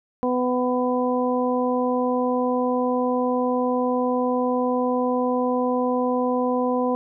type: harmonic tone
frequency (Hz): 250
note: B3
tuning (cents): +21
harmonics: 1 / 2 / 3 / 4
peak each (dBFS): -23 / -23 / -29 / -28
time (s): 0.23-6.95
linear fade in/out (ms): 0
effects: none